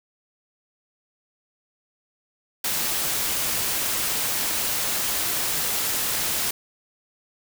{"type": "noise", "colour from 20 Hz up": "white", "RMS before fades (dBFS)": -25, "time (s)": [2.64, 6.51], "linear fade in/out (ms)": 5, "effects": []}